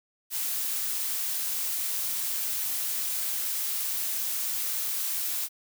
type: noise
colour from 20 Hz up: blue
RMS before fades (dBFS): -30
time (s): 0.3-5.49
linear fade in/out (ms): 50
effects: none